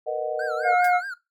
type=chord; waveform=sine; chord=B major seventh; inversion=third; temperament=just; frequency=463 / 493.9 / 617.4 / 740.8 Hz; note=A#4 / B4 / D#5 / F#5; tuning=-12 / 0 / -14 / +2 cents; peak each=-30 / -32 / -27 / -31 dBFS; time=0.06-0.75 s; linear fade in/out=20 ms
type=tone with vibrato; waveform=triangle; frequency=1454 Hz; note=F#6; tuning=31 cents flat; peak=-28 dBFS; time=0.39-1.14 s; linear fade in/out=5 ms; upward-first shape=sine; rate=4.8 Hz; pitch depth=180 cents each way
type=harmonic tone; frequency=717 Hz; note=F5; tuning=45 cents sharp; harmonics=1 / 2 / 3; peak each=-18 / -24 / -28 dBFS; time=0.63-1.01 s; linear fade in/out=50 ms
type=noise with exponential decay; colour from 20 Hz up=blue; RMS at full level=-31 dBFS; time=0.84-0.94 s; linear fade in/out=5 ms; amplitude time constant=20 ms
effects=noise-tail reverb RT60 0.2 s tail -18 dB re dry + MP3 96 kbps